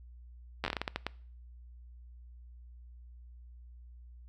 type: slowing click train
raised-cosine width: 0.3 ms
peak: -16 dBFS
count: 11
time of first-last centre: 0.64-1.066 s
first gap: 10 ms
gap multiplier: 1.3
effects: noise-tail reverb RT60 0.5 s tail -22 dB re dry + added 60 Hz sine -49 dBFS peak until 4.28 s